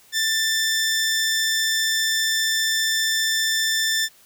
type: tone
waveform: 15% pulse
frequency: 1775 Hz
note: A6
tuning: 15 cents sharp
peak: -13 dBFS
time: 0.12-4.09 s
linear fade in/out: 50 ms
effects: white hiss -53 dBFS RMS until 4.25 s